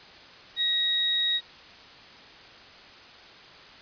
sine tone pair together, 1900 / 3787 Hz, A#6 / A#7, +33 / +27 cents, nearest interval octave, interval 1194 cents, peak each -33 / -23 dBFS, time 0.56-1.41 s, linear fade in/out 50 ms, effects white hiss -48 dBFS RMS until 3.81 s + resampled to 11025 Hz

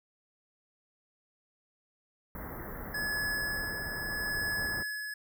pink band-stop noise, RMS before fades -41 dBFS, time 2.35-4.83 s, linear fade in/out 2 ms, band 2000 to 12000 Hz, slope 96 dB/octave
square tone with tremolo, 1699 Hz, G#6, 39 cents sharp, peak -31 dBFS, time 2.94-5.14 s, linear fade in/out 5 ms, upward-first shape sine, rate 0.8 Hz, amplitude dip 50%
effects none

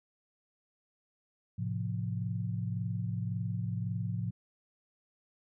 sine chord, F major, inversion first, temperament just, 109.13 / 130.96 / 174.61 Hz, A2 / C3 / F3, -14 / +2 / 0 cents, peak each -34 / -38 / -37 dBFS, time 1.58-4.31 s, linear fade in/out 10 ms, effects none

